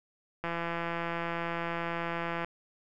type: click train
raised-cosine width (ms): 0.5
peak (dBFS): -19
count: 340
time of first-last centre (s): 0.44-2.446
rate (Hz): 169
effects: none